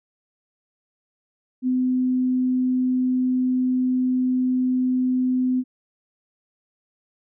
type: tone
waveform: sine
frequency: 254.4 Hz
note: C4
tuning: 48 cents flat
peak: -18 dBFS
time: 1.62-5.64 s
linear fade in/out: 50 ms
effects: none